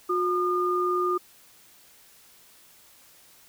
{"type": "tone pair together", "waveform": "sine", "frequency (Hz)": [359.9, 1214.8], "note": ["F#4", "D#6"], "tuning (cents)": [-48, -42], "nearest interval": "octave + major sixth", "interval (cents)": 2106, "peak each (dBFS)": -25, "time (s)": [0.09, 1.18], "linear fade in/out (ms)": 10, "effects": ["white hiss -55 dBFS RMS until 3.48 s"]}